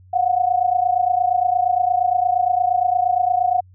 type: tone pair together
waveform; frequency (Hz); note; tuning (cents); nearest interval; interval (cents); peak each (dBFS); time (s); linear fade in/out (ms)
sine; 711.4 / 740; F5 / F#5; +32 / 0; minor second; 68; -18; 0.13-3.61; 10
effects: added 92 Hz sine -45 dBFS peak until 3.74 s